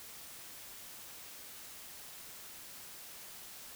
silence, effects white hiss -50 dBFS RMS until 3.75 s

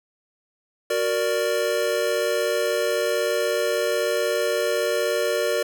square chord, Gb augmented, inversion none, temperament equal, 370 / 466.2 / 587.3 Hz, Gb4 / Bb4 / D5, 0 / 0 / 0 cents, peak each -29 / -25 / -25 dBFS, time 0.9-5.63 s, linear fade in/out 5 ms, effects none

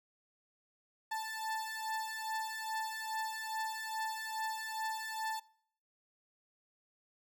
30% pulse beating tone pair, 880 / 882.4 Hz, A5 / A5, 0 / +5 cents, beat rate 2.4 Hz, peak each -38 / -37 dBFS, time 1.11-5.4 s, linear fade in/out 10 ms, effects noise-tail reverb RT60 0.6 s tail -23 dB re dry

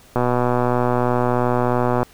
click train, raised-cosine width 1 ms, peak -5 dBFS, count 231, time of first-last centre 0.16-2.03 s, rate 123 Hz, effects pink hiss -49 dBFS RMS until 2.13 s

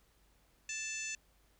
harmonic tone, 880 Hz, A5, in tune, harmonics 2 / 3 / 4 / 5 / 6 / 7 / 8 / 9, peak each -48 / -41 / -52 / -52 / -53 / -44 / -45 / -56 dBFS, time 0.69-1.15 s, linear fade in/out 2 ms, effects added 50 Hz sine -70 dBFS peak until 1.59 s + pink hiss -71 dBFS RMS until 1.59 s

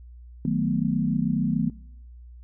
sine chord, B dominant seventh, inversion first, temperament equal, 155.56 / 185 / 220 / 246.9 Hz, D#3 / F#3 / A3 / B3, 0 / 0 / 0 / 0 cents, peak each -27 dBFS, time 0.45-1.7 s, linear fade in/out 2 ms, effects noise-tail reverb RT60 0.8 s tail -24 dB re dry + added 60 Hz sine -42 dBFS peak until 2.43 s

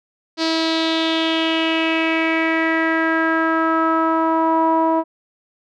sawtooth tone with low-pass filter sweep, 324.2 Hz, E4, 29 cents flat, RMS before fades -18 dBFS, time 0.37-5.04 s, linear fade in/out 50 ms, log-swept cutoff 4600 to 860 Hz, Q 4.6, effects none

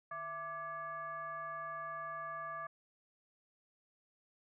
sine tone with frequency modulation, 1174.7 Hz, D6, in tune, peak -40 dBFS, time 0.11-2.67 s, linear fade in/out 5 ms, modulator 512 Hz, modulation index 0.87, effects none

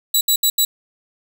15% pulse tone bursts at uneven times, 3928 Hz, B7, 10 cents flat, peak -6 dBFS, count 4, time 0.14-0.21 / 0.28-0.36 / 0.43-0.5 / 0.58-0.65 s, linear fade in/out 5 ms, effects none

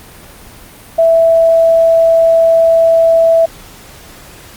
sine tone, 659.3 Hz, E5, in tune, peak -5 dBFS, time 0.98-3.46 s, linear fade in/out 10 ms, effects pink hiss -36 dBFS RMS until 4.56 s + Opus 32 kbps

